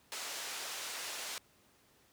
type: band-pass noise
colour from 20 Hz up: white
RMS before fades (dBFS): -42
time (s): 0.12-1.38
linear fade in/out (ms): 0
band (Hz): 440 to 7000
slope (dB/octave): 12
effects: pink hiss -67 dBFS RMS until 2.12 s + high-pass 80 Hz 12 dB/octave